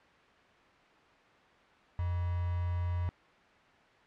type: tone with quantisation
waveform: sine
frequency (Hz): 88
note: F2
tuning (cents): +14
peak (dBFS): -30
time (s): 1.99-3.09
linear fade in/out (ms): 0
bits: 7
effects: white hiss -60 dBFS RMS until 4.06 s + low-pass 2000 Hz 12 dB/octave